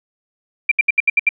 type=tone bursts; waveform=sine; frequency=2365 Hz; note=D7; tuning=12 cents sharp; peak=-9 dBFS; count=7; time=0.69-1.291 s; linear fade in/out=5 ms; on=25 ms; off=71 ms; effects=none